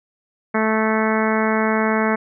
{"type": "harmonic tone", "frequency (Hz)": 218.9, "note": "A3", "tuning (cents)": -9, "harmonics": [1, 2, 3, 4, 5, 6, 7, 8, 9, 10], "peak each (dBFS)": [-20, -23, -25, -26, -27, -28, -28, -29, -30, -30], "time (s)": [0.54, 2.16], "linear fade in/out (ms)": 10, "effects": []}